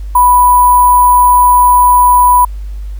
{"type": "tone with sample-and-hold", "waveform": "sine", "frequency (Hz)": 987.8, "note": "B5", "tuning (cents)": 0, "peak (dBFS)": -3, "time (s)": [0.15, 2.45], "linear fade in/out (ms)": 5, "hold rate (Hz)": 11025, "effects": ["added 50 Hz sine -19 dBFS peak until 2.99 s", "pink hiss -47 dBFS RMS until 2.99 s"]}